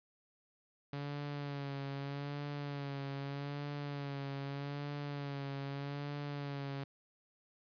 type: tone with vibrato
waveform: sawtooth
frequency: 141.6 Hz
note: C#3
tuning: 37 cents sharp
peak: -35 dBFS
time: 0.93-6.84 s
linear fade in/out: 2 ms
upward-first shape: sine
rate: 0.81 Hz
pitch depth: 39 cents each way
effects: resampled to 11025 Hz + 11-bit